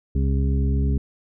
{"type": "harmonic tone with a mistuned harmonic", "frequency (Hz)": 68.1, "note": "C#2", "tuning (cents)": -30, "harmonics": [1, 2, 3, 4, 6], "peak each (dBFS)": [-19, -25, -29, -31, -35], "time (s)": [0.15, 0.98], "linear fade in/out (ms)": 5, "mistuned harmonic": 1, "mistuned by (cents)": 19, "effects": []}